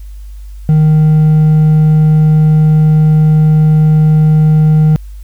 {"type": "tone with hard clipping", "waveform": "triangle", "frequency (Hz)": 154.7, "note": "D#3", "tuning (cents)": -10, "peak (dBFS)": -5, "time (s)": [0.69, 4.96], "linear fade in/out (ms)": 0, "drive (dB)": 5, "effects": ["added 50 Hz sine -25 dBFS peak until 5.23 s", "white hiss -50 dBFS RMS until 5.23 s"]}